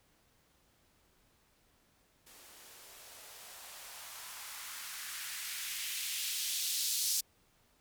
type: noise with band-pass filter sweep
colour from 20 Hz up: violet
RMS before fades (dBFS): -40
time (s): 2.26-7.21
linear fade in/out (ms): 10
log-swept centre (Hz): 290 to 5000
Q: 1.4
effects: pink hiss -70 dBFS RMS until 7.8 s